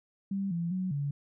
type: tone with pitch steps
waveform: sine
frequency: 196.1 / 169.8 / 185.6 / 142.6 Hz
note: G3 / F3 / F#3 / C#3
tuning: +1 / -48 / +6 / +49 cents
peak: -29 dBFS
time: 0.31-1.11 s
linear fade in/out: 5 ms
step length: 200 ms
effects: none